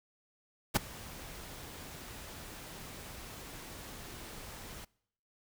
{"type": "noise with ADSR envelope", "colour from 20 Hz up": "pink", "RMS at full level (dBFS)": -25, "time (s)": [0.74, 4.85], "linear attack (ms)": 25, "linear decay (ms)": 9, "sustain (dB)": -22, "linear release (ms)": 8, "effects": ["noise-tail reverb RT60 0.7 s tail -25 dB re dry"]}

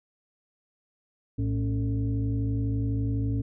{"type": "tone with frequency modulation", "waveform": "sine", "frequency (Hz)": 110, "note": "A2", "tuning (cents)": 0, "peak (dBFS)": -24, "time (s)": [1.38, 3.42], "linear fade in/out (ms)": 10, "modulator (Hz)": 168, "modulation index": 0.94, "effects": []}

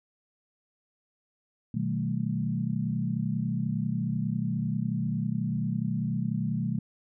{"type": "chord", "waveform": "sine", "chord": "B dominant seventh", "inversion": "none", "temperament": "equal with one note detuned", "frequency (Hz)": [123.47, 155.56, 189.87, 220], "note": ["B2", "D#3", "F#3", "A3"], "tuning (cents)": [0, 0, 45, 0], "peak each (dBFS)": -32, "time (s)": [1.74, 6.79], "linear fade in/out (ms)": 5, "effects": []}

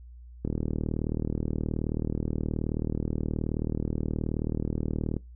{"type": "click train", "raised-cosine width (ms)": 3, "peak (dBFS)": -16, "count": 184, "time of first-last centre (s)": [0.45, 5.166], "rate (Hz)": 38.8, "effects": ["noise-tail reverb RT60 0.2 s tail -22 dB re dry", "added 60 Hz sine -44 dBFS peak until 5.35 s"]}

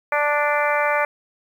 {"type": "harmonic tone", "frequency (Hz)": 293.7, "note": "D4", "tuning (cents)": 0, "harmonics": [2, 3, 4, 5, 6, 7, 8], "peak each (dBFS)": [-22, -24, -25, -26, -27, -27, -28], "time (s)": [0.12, 1.05], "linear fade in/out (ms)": 2, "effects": ["8-bit"]}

